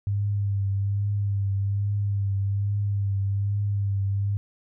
sine tone with vibrato, 100.2 Hz, G2, 38 cents sharp, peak -22 dBFS, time 0.07-4.37 s, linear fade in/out 0 ms, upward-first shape triangle, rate 1.2 Hz, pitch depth 37 cents each way, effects none

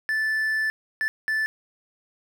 triangle tone bursts at uneven times, 1754 Hz, A6, 6 cents flat, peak -20 dBFS, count 3, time 0.09-0.7 / 1.01-1.08 / 1.28-1.46 s, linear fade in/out 0 ms, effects none

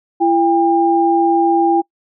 sine tone pair together, 337.1 / 801 Hz, E4 / G5, +39 / +37 cents, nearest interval octave + minor third, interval 1498 cents, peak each -13 dBFS, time 0.2-1.82 s, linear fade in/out 20 ms, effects noise-tail reverb RT60 0.1 s tail -26 dB re dry

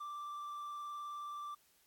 triangle tone with vibrato, 1174.7 Hz, D6, in tune, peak -40 dBFS, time 0-1.55 s, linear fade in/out 10 ms, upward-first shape square, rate 19 Hz, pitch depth 10 cents each way, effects white hiss -71 dBFS RMS until 1.86 s + AAC 64 kbps

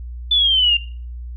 sine exponential sweep, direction down, 3520 to 2771 Hz, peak -12 dBFS, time 0.31-0.77 s, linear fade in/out 5 ms, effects noise-tail reverb RT60 0.4 s tail -18 dB re dry + added 60 Hz sine -28 dBFS peak until 1.36 s

